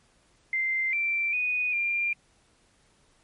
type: tone with pitch steps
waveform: sine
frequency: 2085 / 2348 / 2480 / 2390 Hz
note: C7 / D7 / D#7 / D7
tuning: -7 / -1 / -6 / +30 cents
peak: -24 dBFS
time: 0.53-2.13 s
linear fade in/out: 2 ms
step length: 400 ms
effects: pink hiss -64 dBFS RMS until 3.23 s + MP3 48 kbps